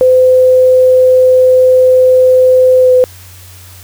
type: tone with pitch glide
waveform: sine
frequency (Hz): 511 to 505.7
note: C5 to B4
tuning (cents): -41 to +41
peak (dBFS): -3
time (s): 0.01-3.04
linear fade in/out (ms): 0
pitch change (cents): -18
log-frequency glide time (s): 2.8-2.93
effects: added 91 Hz sine -34 dBFS peak until 3.83 s + white hiss -37 dBFS RMS until 3.83 s